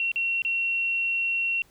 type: tone with dropouts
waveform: sine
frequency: 2730 Hz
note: F7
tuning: 40 cents flat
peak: -23 dBFS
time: 0-1.62 s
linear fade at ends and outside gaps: 1 ms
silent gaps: 0.117-0.159 / 0.42-0.449 s
effects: pink hiss -60 dBFS RMS until 1.7 s